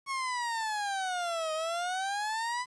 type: exponential two-way sweep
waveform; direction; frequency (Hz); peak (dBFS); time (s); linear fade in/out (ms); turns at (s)
30% pulse; down then up; 1106 to 622.3 to 1010; -28; 0.06-2.66; 50; 1.53
effects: resampled to 22050 Hz + 10-bit